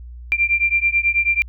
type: beating tone pair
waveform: sine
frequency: 2367 / 2376.2 Hz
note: D7 / D7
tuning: +13 / +20 cents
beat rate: 9.2 Hz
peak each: -18 dBFS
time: 0.32-1.42 s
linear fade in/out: 0 ms
effects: added 60 Hz sine -33 dBFS peak until 1.48 s